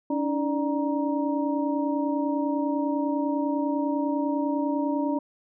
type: tone cluster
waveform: sine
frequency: 284 / 314 / 592 / 940 Hz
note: C#4 / D#4 / D5 / A#5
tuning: +42 / +16 / +14 / +14 cents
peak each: -25 / -32 / -31 / -32 dBFS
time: 0.1-5.19 s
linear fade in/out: 5 ms
effects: none